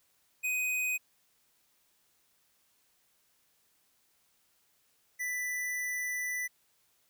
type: tone pair in turn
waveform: square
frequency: 2500 / 1984.3 Hz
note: D#7 / B6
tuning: +8 / +8 cents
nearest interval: major third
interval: 400 cents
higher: first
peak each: -30 / -33 dBFS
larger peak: first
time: 0.43-0.98 / 5.19-6.48 s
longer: second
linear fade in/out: 20 ms
effects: white hiss -71 dBFS RMS until 7.09 s